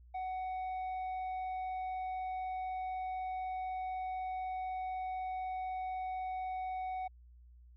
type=tone with tanh clipping; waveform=triangle; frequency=746 Hz; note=F#5; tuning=14 cents sharp; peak=-37 dBFS; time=0.14-7.08 s; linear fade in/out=10 ms; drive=9 dB; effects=added 60 Hz sine -55 dBFS peak until 7.76 s